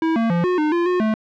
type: tone with pitch steps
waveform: square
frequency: 324.3 / 227.9 / 172 / 362.3 / 304.2 / 344.5 / 360.9 / 217.8 Hz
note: E4 / A#3 / F3 / F#4 / D#4 / F4 / F#4 / A3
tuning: -28 / -39 / -26 / -36 / -39 / -24 / -43 / -17 cents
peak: -17 dBFS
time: 0.02-1.14 s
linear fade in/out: 2 ms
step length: 140 ms
effects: low-pass 2000 Hz 12 dB/octave